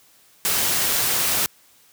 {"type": "noise", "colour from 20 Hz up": "white", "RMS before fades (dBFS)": -21, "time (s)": [0.45, 1.46], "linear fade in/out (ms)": 0, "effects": ["white hiss -55 dBFS RMS until 1.92 s", "high-pass 60 Hz 12 dB/octave"]}